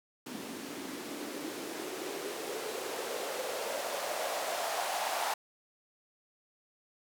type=noise with band-pass filter sweep; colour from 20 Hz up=blue; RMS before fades=-37 dBFS; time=0.26-5.34 s; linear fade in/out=5 ms; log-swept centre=240 to 790 Hz; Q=3.6; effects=none